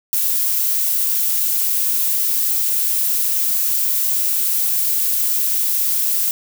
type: noise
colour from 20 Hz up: violet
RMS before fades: -18 dBFS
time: 0.13-6.31 s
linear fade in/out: 0 ms
effects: none